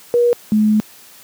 sine tone pair in turn, 479.8 / 213.7 Hz, A#4 / G#3, +50 / +50 cents, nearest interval octave + major second, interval 1400 cents, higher first, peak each -10 dBFS, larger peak neither, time 0.14-0.33 / 0.52-0.8 s, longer second, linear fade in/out 0 ms, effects white hiss -43 dBFS RMS until 1.23 s + high-pass 100 Hz 12 dB/octave

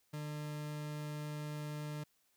40% pulse tone, 149.7 Hz, D3, 33 cents sharp, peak -39 dBFS, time 0.13-2.04 s, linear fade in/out 10 ms, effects white hiss -75 dBFS RMS until 2.36 s

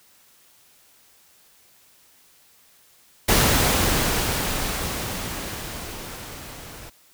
pink noise with level ramp, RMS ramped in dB -17 to -41 dBFS, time 3.28-6.9 s, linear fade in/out 10 ms, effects white hiss -56 dBFS RMS until 7.13 s

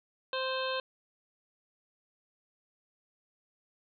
harmonic tone, 522 Hz, C5, 4 cents flat, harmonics 1 / 2 / 3 / 5 / 6 / 7 / 8, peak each -34 / -37 / -39 / -41 / -42 / -42 / -43 dBFS, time 0.33-0.8 s, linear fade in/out 2 ms, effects none

